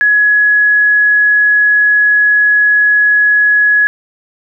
sine tone, 1683 Hz, G#6, 23 cents sharp, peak -6 dBFS, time 0.01-3.87 s, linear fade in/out 0 ms, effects none

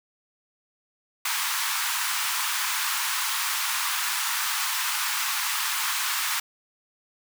pink high-pass noise, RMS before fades -27 dBFS, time 1.25-6.4 s, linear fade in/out 5 ms, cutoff 930 Hz, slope 48 dB/octave, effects none

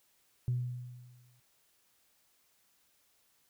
sine tone with exponential decay, 123.47 Hz, B2, in tune, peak -26 dBFS, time 0.48-1.4 s, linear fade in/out 0 ms, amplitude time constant 200 ms, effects tanh soft clip ceiling -24 dBFS + white hiss -71 dBFS RMS until 3.49 s

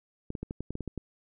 clicks, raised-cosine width 3 ms, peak -22 dBFS, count 10, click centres 0.304 / 0.352 / 0.43 / 0.509 / 0.606 / 0.706 / 0.754 / 0.807 / 0.877 / 0.977 s, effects none

